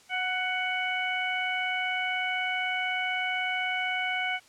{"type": "harmonic tone with a mistuned harmonic", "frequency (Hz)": 744, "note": "F#5", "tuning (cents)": 9, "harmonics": [1, 2, 3, 4], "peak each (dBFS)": [-33, -33, -30, -36], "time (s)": [0.09, 4.4], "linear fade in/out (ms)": 50, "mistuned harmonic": 1, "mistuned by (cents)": -20, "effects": ["white hiss -57 dBFS RMS until 4.48 s", "low-pass 8000 Hz 12 dB/octave"]}